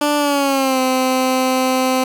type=tone with pitch glide; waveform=15% pulse; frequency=293.7 to 258.7 Hz; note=D4 to C4; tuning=0 to -19 cents; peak=-8 dBFS; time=0.01-2.04 s; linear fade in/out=5 ms; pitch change=-219 cents; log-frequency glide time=0.17-0.8 s; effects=none